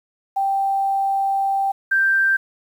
sine tone pair in turn, 784 / 1573 Hz, G5 / G6, 0 / +6 cents, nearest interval octave, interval 1206 cents, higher second, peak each -17 / -14 dBFS, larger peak second, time 0.36-1.72 / 1.91-2.37 s, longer first, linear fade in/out 10 ms, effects 8-bit

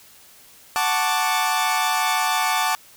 sawtooth chord, D major seventh, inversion first, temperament equal, 740 / 880 / 1108.7 / 1174.7 Hz, F#5 / A5 / C#6 / D6, 0 / 0 / 0 / 0 cents, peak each -21 / -19 / -25 / -21 dBFS, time 0.76-2.75 s, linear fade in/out 0 ms, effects white hiss -49 dBFS RMS until 2.96 s

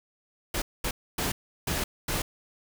pink noise bursts at uneven times, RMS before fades -29 dBFS, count 5, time 0.54-0.62 / 0.84-0.91 / 1.18-1.32 / 1.67-1.84 / 2.08-2.22 s, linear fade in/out 5 ms, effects none

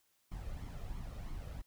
brown noise with flanger, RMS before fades -43 dBFS, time 0.31-1.62 s, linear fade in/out 10 ms, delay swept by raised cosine 0.92 to 1.64 ms, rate 3 Hz, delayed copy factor +0.55, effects white hiss -75 dBFS RMS until 1.66 s

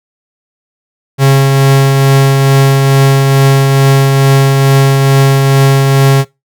45% pulse tone with tremolo, 136.5 Hz, C#3, 26 cents flat, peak -3 dBFS, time 1.18-6.25 s, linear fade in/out 50 ms, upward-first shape triangle, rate 2.3 Hz, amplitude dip 30%, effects noise-tail reverb RT60 0.2 s tail -21 dB re dry

